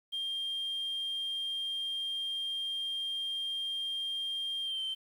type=tone with pitch glide; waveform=sine; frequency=3197 to 3117 Hz; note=G7 to G7; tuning=+33 to -11 cents; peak=-31 dBFS; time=0.12-4.95 s; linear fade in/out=20 ms; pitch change=-44 cents; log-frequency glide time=4.62-4.81 s; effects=tanh soft clip ceiling -30 dBFS + 10-bit